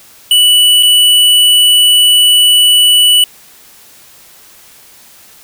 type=tone with dropouts; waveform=square; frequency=2960 Hz; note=F#7; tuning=in tune; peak=-5 dBFS; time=0.31-3.24 s; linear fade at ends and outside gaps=2 ms; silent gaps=0.827-0.831 s; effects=white hiss -40 dBFS RMS until 5.43 s